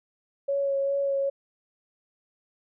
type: tone with vibrato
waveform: sine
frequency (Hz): 554.4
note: C#5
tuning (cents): 0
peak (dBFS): -23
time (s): 0.48-1.3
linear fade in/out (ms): 10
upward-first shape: sine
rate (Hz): 2.5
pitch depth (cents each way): 15
effects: none